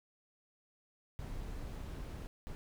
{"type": "noise bursts at uneven times", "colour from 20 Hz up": "brown", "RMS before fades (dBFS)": -43, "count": 2, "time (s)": [[1.19, 2.27], [2.47, 2.55]], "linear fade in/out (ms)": 0, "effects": []}